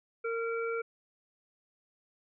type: harmonic tone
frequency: 459.6 Hz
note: A#4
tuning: 25 cents flat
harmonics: 1 / 3 / 5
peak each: -32 / -37 / -42 dBFS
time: 0.24-0.82 s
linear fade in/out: 10 ms
effects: none